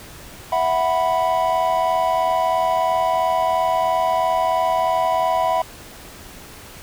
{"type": "chord", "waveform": "triangle", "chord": "E suspended second", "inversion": "none", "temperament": "equal with one note detuned", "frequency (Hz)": [657, 740, 987.8], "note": ["E5", "F#5", "B5"], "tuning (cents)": [-6, 0, 0], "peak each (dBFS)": -19, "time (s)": [0.52, 5.62], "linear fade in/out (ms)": 5, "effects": ["pink hiss -40 dBFS RMS until 6.82 s"]}